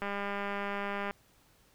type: click train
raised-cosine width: 0.5 ms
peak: -21 dBFS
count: 220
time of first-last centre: 0.02-1.11 s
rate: 201 Hz
effects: pink hiss -65 dBFS RMS until 1.74 s